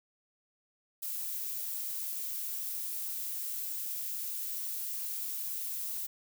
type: noise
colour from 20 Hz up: violet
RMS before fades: -37 dBFS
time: 1.02-6.07 s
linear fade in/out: 10 ms
effects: none